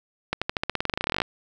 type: accelerating click train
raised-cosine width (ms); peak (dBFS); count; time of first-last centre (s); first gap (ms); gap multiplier
0.3; -8; 22; 0.33-1.218; 86; 0.92
effects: none